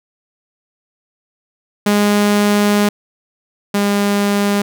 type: tone pair in turn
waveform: sawtooth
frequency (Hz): 206.1 / 202.7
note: G#3 / G#3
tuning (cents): -13 / -42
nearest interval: unison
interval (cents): 29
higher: first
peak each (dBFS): -7 / -9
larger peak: first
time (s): 1.86-2.89 / 3.74-4.62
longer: first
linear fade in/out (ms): 5
effects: none